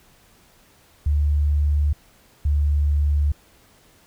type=tone pair in turn; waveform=sine; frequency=73.42 / 73.04 Hz; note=D2 / D2; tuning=0 / -9 cents; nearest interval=unison; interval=9 cents; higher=first; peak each=-16 dBFS; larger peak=neither; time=1.06-1.93 / 2.45-3.32 s; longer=neither; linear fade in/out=5 ms; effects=pink hiss -55 dBFS RMS until 4.06 s